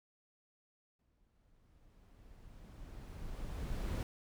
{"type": "noise with exponential growth", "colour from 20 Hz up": "brown", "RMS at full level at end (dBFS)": -35, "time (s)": [0.99, 4.03], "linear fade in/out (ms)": 2, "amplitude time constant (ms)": 660, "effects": []}